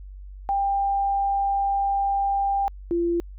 sine tone pair in turn, 794 / 342.6 Hz, G5 / F4, +22 / -33 cents, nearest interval octave + minor third, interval 1455 cents, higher first, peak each -20 dBFS, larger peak neither, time 0.49-2.68 / 2.91-3.2 s, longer first, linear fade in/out 0 ms, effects added 48 Hz sine -37 dBFS peak until 3.38 s

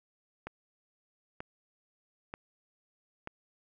click train, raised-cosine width 0.5 ms, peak -24 dBFS, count 4, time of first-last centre 0.47-3.274 s, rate 1.07 Hz, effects none

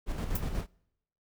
brown noise with tremolo, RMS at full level -31 dBFS, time 0.06-0.67 s, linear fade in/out 50 ms, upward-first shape square, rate 8.2 Hz, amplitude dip 45%
violet noise with exponential decay, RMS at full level -29 dBFS, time 0.35-0.43 s, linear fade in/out 5 ms, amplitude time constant 17 ms
effects noise-tail reverb RT60 0.8 s tail -26 dB re dry

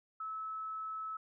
sine tone, 1300 Hz, E6, 24 cents flat, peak -38 dBFS, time 0.2-1.17 s, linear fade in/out 5 ms, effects none

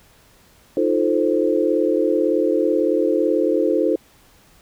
sine chord, F dominant seventh, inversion third, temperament equal, 311.1 / 349.2 / 440 / 523.3 Hz, Eb4 / F4 / A4 / C5, 0 / 0 / 0 / 0 cents, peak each -21 dBFS, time 0.77-3.96 s, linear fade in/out 2 ms, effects pink hiss -53 dBFS RMS until 4.61 s

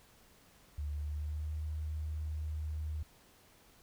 sine tone with pitch glide, 73.42 to 77.03 Hz, D2 to D#2, 0 to -17 cents, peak -35 dBFS, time 0.78-3.03 s, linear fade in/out 5 ms, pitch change +83 cents, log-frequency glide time 0.89-1.56 s, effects pink hiss -63 dBFS RMS until 3.82 s

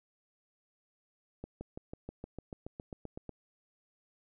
accelerating click train, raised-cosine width 2 ms, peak -28 dBFS, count 14, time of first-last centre 1.44-3.293 s, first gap 170 ms, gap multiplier 0.97, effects none

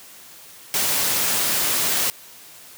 white noise, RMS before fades -21 dBFS, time 0.74-2.1 s, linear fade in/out 0 ms, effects white hiss -44 dBFS RMS until 2.77 s + high-pass 100 Hz 12 dB/octave

